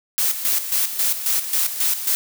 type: noise with tremolo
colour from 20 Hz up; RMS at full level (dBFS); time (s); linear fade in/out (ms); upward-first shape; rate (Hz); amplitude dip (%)
blue; -19; 0.18-2.15; 0; square; 3.7; 65
effects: none

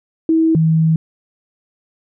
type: tone pair in turn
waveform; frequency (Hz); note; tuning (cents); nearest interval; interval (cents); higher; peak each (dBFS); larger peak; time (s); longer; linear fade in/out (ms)
sine; 323.1 / 160.57; E4 / E3; -35 / -45; octave; 1210; first; -10; neither; 0.29-0.55 / 0.55-0.96; second; 2
effects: none

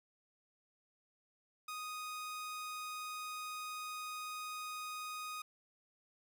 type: tone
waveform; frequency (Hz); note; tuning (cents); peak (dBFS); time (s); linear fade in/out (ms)
sawtooth; 1244.5; D#6; 0; -38; 1.68-5.42; 5
effects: none

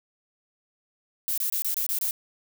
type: noise bursts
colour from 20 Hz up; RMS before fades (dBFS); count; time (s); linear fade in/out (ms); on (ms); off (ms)
violet; -27; 7; 1.28-2.109; 0; 97; 25
effects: none

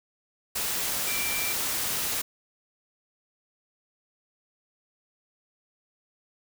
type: tone in noise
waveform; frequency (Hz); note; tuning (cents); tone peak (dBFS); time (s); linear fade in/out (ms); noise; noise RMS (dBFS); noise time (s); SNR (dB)
sine; 2349; D7; 0; -32; 1.07-1.53; 10; white; -29; 0.55-2.22; -6
effects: none

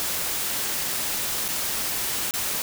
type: noise with dropouts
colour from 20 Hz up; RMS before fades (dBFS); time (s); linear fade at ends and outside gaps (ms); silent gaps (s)
white; -27; 0-2.62; 0; 1.481-1.487 / 2.309-2.338
effects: none

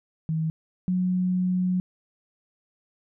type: tone pair in turn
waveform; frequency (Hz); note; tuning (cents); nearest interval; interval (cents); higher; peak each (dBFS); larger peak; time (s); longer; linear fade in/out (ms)
sine; 159.6 / 182.62; D#3 / F#3; +44 / -22; major second; 234; second; -23 / -21; second; 0.29-0.5 / 0.88-1.8; second; 0
effects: none

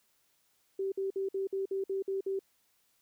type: tone bursts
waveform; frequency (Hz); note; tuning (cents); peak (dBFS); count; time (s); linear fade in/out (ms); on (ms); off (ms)
sine; 387.7; G4; -19; -30; 9; 0.79-2.392; 5; 130; 54
effects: white hiss -72 dBFS RMS until 3.01 s

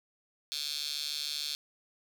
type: tone with high-pass filter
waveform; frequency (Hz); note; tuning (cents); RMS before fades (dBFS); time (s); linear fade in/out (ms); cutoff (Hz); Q
15% pulse; 146.83; D3; 0; -36; 0.52-1.55; 0; 4000; 5.3
effects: none

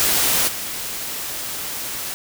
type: noise with level steps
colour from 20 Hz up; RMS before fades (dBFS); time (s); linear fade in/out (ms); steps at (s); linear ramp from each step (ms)
white; -18 / -28; 0-2.14; 0; 0.47; 20
effects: none

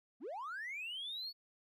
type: linear sweep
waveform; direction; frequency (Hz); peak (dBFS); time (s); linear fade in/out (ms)
triangle; up; 197 to 4479; -38; 0.2-1.33; 50
effects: tanh soft clip ceiling -37 dBFS

